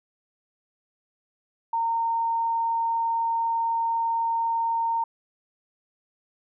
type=tone; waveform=sine; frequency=918 Hz; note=A#5; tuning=27 cents flat; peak=-22 dBFS; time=1.73-5.04 s; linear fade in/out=5 ms; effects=none